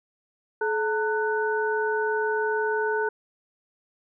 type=tone cluster; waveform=sine; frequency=429.8 / 907 / 1487 Hz; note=A4 / A#5 / F#6; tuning=-41 / -48 / +8 cents; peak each=-25 / -29 / -28 dBFS; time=0.61-3.09 s; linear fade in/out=5 ms; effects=none